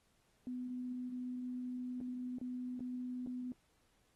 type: tone with dropouts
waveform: sine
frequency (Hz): 250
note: B3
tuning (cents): +21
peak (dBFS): -39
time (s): 0.47-3.52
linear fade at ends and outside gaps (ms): 1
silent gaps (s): 2.004-2.011 / 2.385-2.413 / 2.794-2.805 / 3.263-3.271
effects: pink hiss -75 dBFS RMS until 4.15 s + AAC 32 kbps